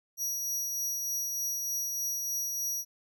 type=tone with tremolo; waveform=sawtooth; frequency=5780 Hz; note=F#8; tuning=41 cents flat; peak=-27 dBFS; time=0.17-2.85 s; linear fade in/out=50 ms; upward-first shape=triangle; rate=3.3 Hz; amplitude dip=30%; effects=none